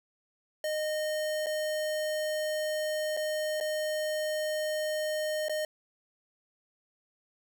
square tone with dropouts, 615 Hz, D#5, 20 cents flat, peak -30 dBFS, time 0.64-5.65 s, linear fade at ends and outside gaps 2 ms, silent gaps 1.461-1.467 / 3.167-3.172 / 3.602-3.609 / 5.484-5.495 s, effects none

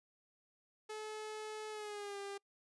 sawtooth tone with pitch glide, 430.3 to 399.2 Hz, A4 to G4, -39 to +32 cents, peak -39 dBFS, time 0.89-2.38 s, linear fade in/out 10 ms, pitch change -129 cents, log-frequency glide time 1.7-2.18 s, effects noise-tail reverb RT60 0.1 s tail -26 dB re dry + resampled to 24000 Hz

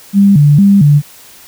sine tone with vibrato, 170.6 Hz, F3, 40 cents flat, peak -3 dBFS, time 0.13-1.02 s, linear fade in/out 50 ms, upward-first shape square, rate 2.2 Hz, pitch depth 270 cents each way, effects white hiss -38 dBFS RMS until 1.47 s

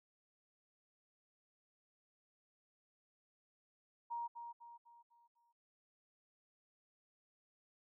sine tone with echo, 941 Hz, A#5, 16 cents sharp, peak -39 dBFS, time 4.1-4.28 s, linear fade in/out 20 ms, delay 250 ms, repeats 5, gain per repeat -7 dB, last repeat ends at 5.53 s, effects none

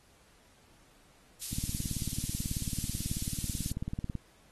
white high-pass noise, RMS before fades -38 dBFS, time 1.41-3.72 s, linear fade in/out 10 ms, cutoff 4300 Hz, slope 12 dB/octave
click train, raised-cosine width 5 ms, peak -22 dBFS, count 49, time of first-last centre 1.53-4.153 s, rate 18.3 Hz
effects pink hiss -63 dBFS RMS until 4.51 s + AAC 32 kbps

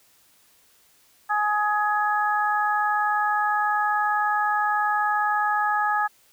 harmonic tone, 419.1 Hz, G#4, 16 cents sharp, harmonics 2 / 3 / 4, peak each -23 / -25 / -26 dBFS, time 1.29-6.08 s, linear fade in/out 20 ms, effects white hiss -59 dBFS RMS until 6.32 s

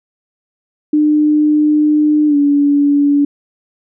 sine tone with pitch glide, 301.2 to 286.6 Hz, D4 to D4, +44 to -42 cents, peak -8 dBFS, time 0.93-3.25 s, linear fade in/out 5 ms, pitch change -86 cents, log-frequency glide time 2.27-2.36 s, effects none

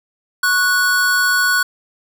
square tone pair together, 1108.7 / 1473.4 Hz, C#6 / F#6, 0 / -8 cents, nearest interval perfect fourth, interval 492 cents, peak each -23 / -14 dBFS, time 0.43-1.63 s, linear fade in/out 5 ms, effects none

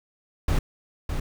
brown noise with echo, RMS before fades -21 dBFS, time 0.48-0.59 s, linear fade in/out 5 ms, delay 610 ms, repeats 1, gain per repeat -6 dB, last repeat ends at 1.2 s, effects none

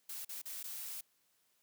blue noise with dropouts, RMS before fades -44 dBFS, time 0.09-1.01 s, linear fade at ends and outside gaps 5 ms, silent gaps 0.249-0.291 / 0.417-0.455 / 0.63-0.639 s, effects white hiss -75 dBFS RMS until 1.62 s + high-pass 100 Hz 12 dB/octave

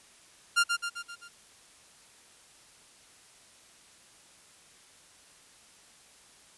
sawtooth tone with echo, 1396.9 Hz, F6, in tune, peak -17 dBFS, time 0.56-0.64 s, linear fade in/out 20 ms, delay 130 ms, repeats 5, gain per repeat -5 dB, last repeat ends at 1.29 s, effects white hiss -57 dBFS RMS until 6.57 s + resampled to 24000 Hz

